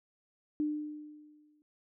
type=tone with exponential decay; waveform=sine; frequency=300.5 Hz; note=D4; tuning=40 cents sharp; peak=-27 dBFS; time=0.6-1.62 s; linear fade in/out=0 ms; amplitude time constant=220 ms; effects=none